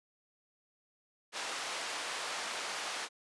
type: band-pass noise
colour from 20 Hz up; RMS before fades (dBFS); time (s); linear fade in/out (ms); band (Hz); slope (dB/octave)
pink; -39; 1.32-3.09; 50; 730 to 7200; 12
effects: resampled to 24000 Hz